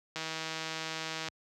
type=click train; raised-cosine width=0.2 ms; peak=-19 dBFS; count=181; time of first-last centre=0.16-1.285 s; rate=160 Hz; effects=high-pass 80 Hz 12 dB/octave